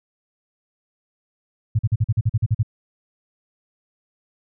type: tone bursts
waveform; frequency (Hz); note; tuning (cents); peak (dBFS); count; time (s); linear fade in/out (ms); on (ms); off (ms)
sine; 110; A2; 0; -14; 11; 1.75-2.631; 10; 41; 43
effects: none